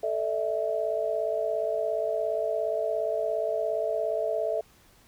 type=chord; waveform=sine; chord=A suspended fourth; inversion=none; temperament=equal with one note detuned; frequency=440 / 602.1 / 659.3 Hz; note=A4 / D5 / E5; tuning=0 / +43 / 0 cents; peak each=-31 / -31 / -28 dBFS; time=0.03-4.61 s; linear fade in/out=5 ms; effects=pink hiss -59 dBFS RMS until 5.07 s